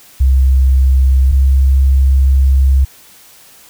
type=tone pair in turn; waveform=sine; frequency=65.9 / 67.01 Hz; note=C2 / C2; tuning=+13 / +42 cents; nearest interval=unison; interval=29 cents; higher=second; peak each=-6 dBFS; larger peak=neither; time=0.2-1.32 / 1.32-2.85 s; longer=second; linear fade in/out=10 ms; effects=white hiss -42 dBFS RMS until 3.69 s